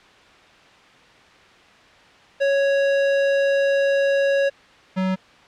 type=tone pair in turn; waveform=square; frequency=554.4 / 187.59 Hz; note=C#5 / F#3; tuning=0 / +24 cents; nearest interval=octave + perfect fifth; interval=1876 cents; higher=first; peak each=-17 / -20 dBFS; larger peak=first; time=2.4-4.5 / 4.96-5.16 s; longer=first; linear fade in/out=20 ms; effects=white hiss -49 dBFS RMS until 5.47 s + low-pass 3000 Hz 12 dB/octave